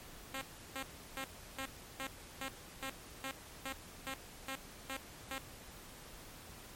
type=tone bursts; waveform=5% pulse; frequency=267.5 Hz; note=C4; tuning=38 cents sharp; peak=-28 dBFS; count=13; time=0.34-5.382 s; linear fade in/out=2 ms; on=74 ms; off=340 ms; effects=pink hiss -53 dBFS RMS until 6.75 s + MP3 64 kbps

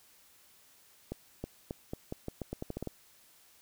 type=accelerating click train; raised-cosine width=2 ms; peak=-23 dBFS; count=13; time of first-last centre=1.12-2.873 s; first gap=320 ms; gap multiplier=0.84; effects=white hiss -62 dBFS RMS until 3.61 s

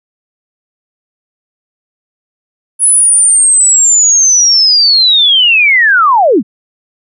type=linear sweep; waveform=sine; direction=down; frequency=10340 to 165.9 Hz; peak=-4 dBFS; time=2.79-6.43 s; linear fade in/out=50 ms; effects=none

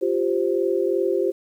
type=chord; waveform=sine; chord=F suspended second; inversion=none; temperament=equal; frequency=349.2 / 392 / 523.3 Hz; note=F4 / G4 / C5; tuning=0 / 0 / 0 cents; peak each=-23 / -22 / -25 dBFS; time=0.01-1.32 s; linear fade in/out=20 ms; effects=9-bit

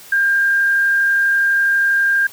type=tone with frequency modulation; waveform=sine; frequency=1600 Hz; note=G6; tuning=35 cents sharp; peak=-12 dBFS; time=0.12-2.27 s; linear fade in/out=5 ms; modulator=32.2 Hz; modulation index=0.37; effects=white hiss -40 dBFS RMS until 2.32 s

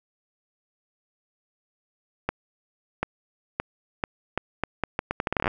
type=accelerating click train; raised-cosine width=0.5 ms; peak=-9 dBFS; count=19; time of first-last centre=2.29-5.478 s; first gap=740 ms; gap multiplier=0.77; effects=none

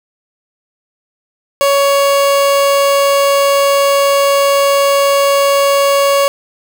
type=tone; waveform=30% pulse; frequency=559 Hz; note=C#5; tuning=14 cents sharp; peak=-6 dBFS; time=1.61-6.28 s; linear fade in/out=0 ms; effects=none

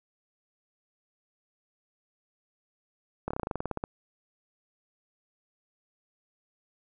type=slowing click train; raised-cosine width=1 ms; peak=-17 dBFS; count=14; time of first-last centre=3.28-3.839 s; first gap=26 ms; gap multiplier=1.08; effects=none

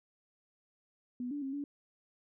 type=tone with pitch steps; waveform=sine; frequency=246.9 / 289.5 / 269.5 / 286.1 Hz; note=B3 / D4 / C#4 / D4; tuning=0 / -25 / -49 / -45 cents; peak=-35 dBFS; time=1.2-1.64 s; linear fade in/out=2 ms; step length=110 ms; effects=none

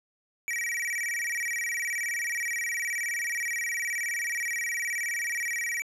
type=tone with vibrato; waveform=square; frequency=2089 Hz; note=C7; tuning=3 cents flat; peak=-29 dBFS; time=0.48-5.82 s; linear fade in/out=0 ms; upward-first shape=square; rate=19 Hz; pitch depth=170 cents each way; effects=low-pass 12000 Hz 12 dB/octave

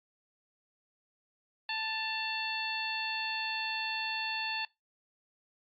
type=harmonic tone with a mistuned harmonic; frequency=880 Hz; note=A5; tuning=in tune; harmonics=1 / 2 / 3 / 4 / 5; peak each=-39 / -39 / -37 / -41 / -40 dBFS; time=1.69-4.65 s; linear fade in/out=2 ms; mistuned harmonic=3; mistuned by=+39 cents; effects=noise-tail reverb RT60 0.2 s tail -23 dB re dry + AAC 64 kbps

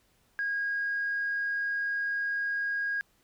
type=tone; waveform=sine; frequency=1636 Hz; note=G#6; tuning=26 cents flat; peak=-27 dBFS; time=0.39-3.01 s; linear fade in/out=0 ms; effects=tanh soft clip ceiling -23 dBFS + pink hiss -68 dBFS RMS until 3.23 s

